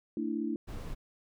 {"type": "chord", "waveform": "sine", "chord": "A suspended fourth", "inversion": "none", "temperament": "equal with one note detuned", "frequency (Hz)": [224.8, 293.7, 329.6], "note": ["A3", "D4", "E4"], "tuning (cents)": [37, 0, 0], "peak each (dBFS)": -35, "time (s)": [0.17, 0.56], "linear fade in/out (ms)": 2}
{"type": "noise", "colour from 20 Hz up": "brown", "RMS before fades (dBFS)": -39, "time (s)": [0.67, 0.95], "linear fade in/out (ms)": 20}
{"effects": []}